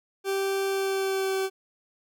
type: tone with pitch glide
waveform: 40% pulse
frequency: 390 to 383.7 Hz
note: G4 to G4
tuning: -9 to -37 cents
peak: -24 dBFS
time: 0.24-1.5 s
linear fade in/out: 50 ms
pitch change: -28 cents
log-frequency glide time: 0.67-1.38 s
effects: none